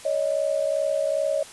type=tone pair together; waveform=sine; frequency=563 / 625.5 Hz; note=C#5 / D#5; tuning=+27 / +9 cents; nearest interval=major second; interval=182 cents; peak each=-24 dBFS; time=0.05-1.43 s; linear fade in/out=5 ms; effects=white hiss -43 dBFS RMS until 1.52 s + resampled to 24000 Hz